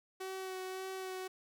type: tone with vibrato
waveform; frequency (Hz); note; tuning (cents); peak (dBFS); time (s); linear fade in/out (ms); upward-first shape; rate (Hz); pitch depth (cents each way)
sawtooth; 376.5; F#4; +30; -36; 0.2-1.28; 10; sine; 1.8; 16
effects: none